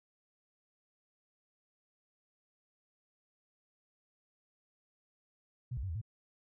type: tone with pitch steps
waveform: sine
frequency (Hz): 123.1 / 62.7 / 95.6 / 80.7 / 109.5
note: B2 / B1 / G2 / E2 / A2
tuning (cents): -5 / +27 / -43 / -36 / -8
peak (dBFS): -35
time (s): 5.71-6.015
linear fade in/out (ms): 10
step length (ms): 61
effects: none